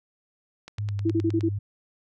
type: click train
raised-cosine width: 0.2 ms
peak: -23 dBFS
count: 8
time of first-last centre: 0.68-1.408 s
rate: 9.61 Hz
type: tone with vibrato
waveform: sine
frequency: 102.2 Hz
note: G#2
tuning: 27 cents flat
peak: -26 dBFS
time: 0.78-1.59 s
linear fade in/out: 10 ms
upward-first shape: sine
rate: 3.8 Hz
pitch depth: 31 cents each way
type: tone bursts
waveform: sine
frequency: 329.6 Hz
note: E4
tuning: in tune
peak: -20 dBFS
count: 5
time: 1.05-1.491 s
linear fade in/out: 10 ms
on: 61 ms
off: 34 ms
effects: none